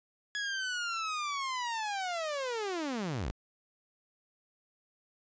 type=linear sweep; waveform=sawtooth; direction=down; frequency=1685 to 41.29 Hz; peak=-29 dBFS; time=0.35-3.31 s; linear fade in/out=0 ms; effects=resampled to 16000 Hz